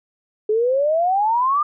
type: exponential sweep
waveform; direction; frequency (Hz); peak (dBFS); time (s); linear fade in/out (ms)
sine; up; 418.7 to 1220; -15; 0.49-1.63; 5
effects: none